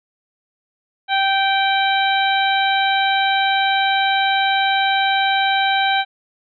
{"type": "harmonic tone", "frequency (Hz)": 780, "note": "G5", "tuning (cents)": -9, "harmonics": [1, 2, 3, 4, 5], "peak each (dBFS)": [-17, -21, -24, -25, -24], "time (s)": [1.08, 6.05], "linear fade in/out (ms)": 50, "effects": []}